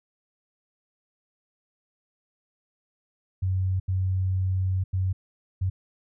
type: tone bursts at uneven times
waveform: sine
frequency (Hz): 93.7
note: F#2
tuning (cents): +22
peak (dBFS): -22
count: 4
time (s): 3.42-3.8 / 3.88-4.84 / 4.93-5.13 / 5.61-5.7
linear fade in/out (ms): 10
effects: none